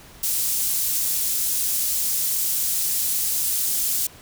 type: high-pass noise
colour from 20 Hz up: pink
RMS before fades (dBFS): -23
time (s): 0.23-4.07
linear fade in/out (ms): 5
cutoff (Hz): 8300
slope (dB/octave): 12
effects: pink hiss -46 dBFS RMS until 4.21 s